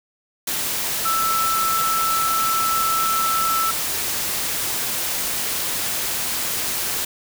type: tone in noise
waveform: sine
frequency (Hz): 1322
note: E6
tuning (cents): +5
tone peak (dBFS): -19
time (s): 1.05-3.71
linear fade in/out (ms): 5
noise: white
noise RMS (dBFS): -24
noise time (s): 0.47-7.05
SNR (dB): +2
effects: none